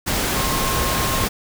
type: tone in noise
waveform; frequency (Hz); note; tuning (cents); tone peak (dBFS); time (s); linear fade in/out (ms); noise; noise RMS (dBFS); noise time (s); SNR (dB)
sine; 1069; C6; +37; -26; 0.35-1.27; 20; pink; -21; 0.06-1.29; -8
effects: none